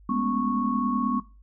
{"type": "tone cluster", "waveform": "sine", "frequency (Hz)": [206.7, 217, 245.6, 281.4, 1104], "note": ["G#3", "A3", "B3", "C#4", "C#6"], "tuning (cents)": [-8, -24, -9, 26, -7], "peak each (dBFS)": [-30, -34, -26, -33, -28], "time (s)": [0.09, 1.2], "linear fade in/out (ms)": 5, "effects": ["noise-tail reverb RT60 0.3 s tail -17 dB re dry", "added 50 Hz sine -49 dBFS peak until 1.42 s"]}